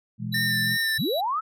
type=chord; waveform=sine; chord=E major; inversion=second; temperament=equal with one note detuned; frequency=120.37 / 164.81 / 207.7 Hz; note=B2 / E3 / G#3; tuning=-44 / 0 / 0 cents; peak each=-31 / -34 / -32 dBFS; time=0.18-0.78 s; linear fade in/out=50 ms
type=tone with pitch glide; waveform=square; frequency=3951 to 3910 Hz; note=B7 to B7; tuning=0 to -18 cents; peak=-30 dBFS; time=0.32-1.21 s; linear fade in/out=10 ms; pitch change=-18 cents; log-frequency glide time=0.5-1.03 s
type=tone with vibrato; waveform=square; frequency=1800 Hz; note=A6; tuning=39 cents sharp; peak=-24 dBFS; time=0.34-0.98 s; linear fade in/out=5 ms; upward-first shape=sine; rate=2.9 Hz; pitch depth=24 cents each way
type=linear sweep; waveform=sine; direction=up; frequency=85.7 to 1346 Hz; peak=-23 dBFS; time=0.98-1.41 s; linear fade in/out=20 ms
effects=none